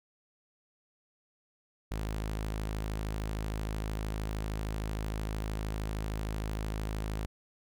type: tone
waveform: sawtooth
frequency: 53.1 Hz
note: G#1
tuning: 39 cents sharp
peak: -29 dBFS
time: 1.91-7.26 s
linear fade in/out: 5 ms
effects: none